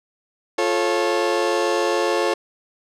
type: chord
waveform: 30% pulse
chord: F augmented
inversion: none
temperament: just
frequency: 349.2 / 436.5 / 545.7 Hz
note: F4 / A4 / C#5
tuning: 0 / -14 / -27 cents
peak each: -20 dBFS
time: 0.58-2.34 s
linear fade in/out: 5 ms
effects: low-pass 7000 Hz 12 dB/octave